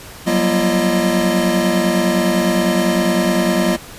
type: tone cluster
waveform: square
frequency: 181.8 / 191.7 / 237.8 / 341.5 / 620 Hz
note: F#3 / G3 / A#3 / F4 / D#5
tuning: -30 / -38 / +35 / -39 / -6 cents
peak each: -21 dBFS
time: 0.26-3.77 s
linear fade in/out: 20 ms
effects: pink hiss -36 dBFS RMS until 3.98 s + resampled to 32000 Hz